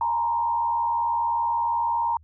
sine tone with frequency modulation, 934 Hz, A#5, 3 cents sharp, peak -21 dBFS, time 0.01-2.17 s, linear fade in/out 2 ms, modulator 81.5 Hz, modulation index 0.63, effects added 78 Hz sine -50 dBFS peak until 2.23 s

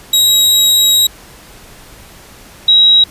sawtooth / sine tone pair in turn, 3826 / 3841 Hz, A#7 / B7, +44 / -49 cents, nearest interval unison, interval 7 cents, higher second, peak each -4 dBFS, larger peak neither, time 0.13-1.07 / 2.68-3.04 s, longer first, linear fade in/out 5 ms, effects pink hiss -38 dBFS RMS until 3.1 s + resampled to 32000 Hz

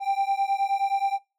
triangle beating tone pair, 784 / 793.5 Hz, G5 / G5, 0 / +21 cents, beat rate 9.5 Hz, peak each -23 dBFS, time 0-1.19 s, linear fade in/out 50 ms, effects noise-tail reverb RT60 0.3 s tail -22 dB re dry

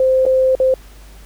sine tone with dropouts, 521 Hz, C5, 7 cents flat, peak -10 dBFS, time 0-0.74 s, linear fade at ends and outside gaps 2 ms, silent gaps 0.254-0.263 / 0.552-0.6 s, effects added 50 Hz sine -38 dBFS peak until 1.25 s + pink hiss -46 dBFS RMS until 1.25 s

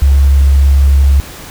sine tone, 69 Hz, C#2, 7 cents flat, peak -4 dBFS, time 0.02-1.2 s, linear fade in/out 0 ms, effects pink hiss -30 dBFS RMS until 1.5 s

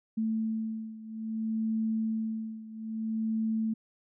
sine beating tone pair, 221.1 / 221.7 Hz, A3 / A3, +9 / +13 cents, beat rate 0.6 Hz, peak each -31 / -34 dBFS, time 0.17-3.74 s, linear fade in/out 10 ms, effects none

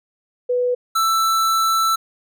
sine / square tone pair in turn, 493.9 / 1326.2 Hz, B4 / E6, 0 / +10 cents, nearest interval octave + perfect fourth, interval 1710 cents, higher second, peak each -16 / -16 dBFS, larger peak neither, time 0.49-0.75 / 0.95-1.96 s, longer second, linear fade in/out 10 ms, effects none

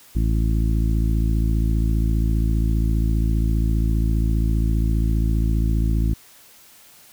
harmonic tone, 55 Hz, A1, in tune, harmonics 1 / 2 / 3 / 4 / 5 / 6, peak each -18 / -24 / -28 / -30 / -32 / -34 dBFS, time 0.15-6.14 s, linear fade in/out 10 ms, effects white hiss -49 dBFS RMS until 7.12 s

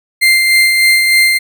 35% pulse tone with tremolo, 2093 Hz, C7, in tune, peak -4 dBFS, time 0.21-1.39 s, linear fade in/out 20 ms, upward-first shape sine, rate 3.3 Hz, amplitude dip 35%, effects none

